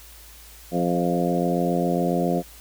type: harmonic tone with a mistuned harmonic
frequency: 87.31 Hz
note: F2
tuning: in tune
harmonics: 2 / 3 / 4 / 5 / 6 / 7 / 8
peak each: -24 / -27 / -28 / -30 / -28 / -32 / -28 dBFS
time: 0.71-2.43 s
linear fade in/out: 50 ms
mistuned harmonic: 7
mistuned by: +16 cents
effects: added 56 Hz sine -47 dBFS peak until 2.6 s + white hiss -47 dBFS RMS until 2.6 s